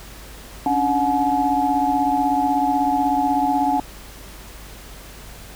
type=tone cluster; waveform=sine; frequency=275.9 / 292.1 / 730 / 850 Hz; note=C#4 / D4 / F#5 / G#5; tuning=-8 / -9 / -24 / +40 cents; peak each=-23 / -26 / -21 / -20 dBFS; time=0.66-3.8 s; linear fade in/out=2 ms; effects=added 50 Hz sine -41 dBFS peak until 5.55 s + pink hiss -41 dBFS RMS until 5.55 s